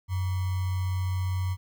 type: tone with sample-and-hold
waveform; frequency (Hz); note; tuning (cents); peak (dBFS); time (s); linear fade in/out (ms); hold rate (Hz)
sine; 92.5; F#2; 0; -25; 0.08-1.57; 50; 1050
effects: none